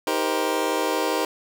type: chord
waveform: 25% pulse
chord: C minor seventh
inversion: first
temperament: just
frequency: 314 / 392.4 / 470.9 / 523.3 Hz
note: Eb4 / G4 / Bb4 / C5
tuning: +16 / +2 / +18 / 0 cents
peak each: -24 dBFS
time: 0.07-1.25 s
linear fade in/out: 2 ms
effects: none